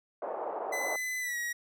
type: band-pass noise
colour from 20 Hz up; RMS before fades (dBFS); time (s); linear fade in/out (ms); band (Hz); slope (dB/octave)
pink; -36; 0.22-0.96; 2; 490 to 910; 24
type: tone with pitch glide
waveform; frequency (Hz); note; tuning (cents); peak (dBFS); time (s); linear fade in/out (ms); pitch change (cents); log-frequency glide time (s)
45% pulse; 2014 to 1905.4; B6 to A#6; +33 to +37; -32; 0.72-1.53; 10; -96; 1.2-1.37
effects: none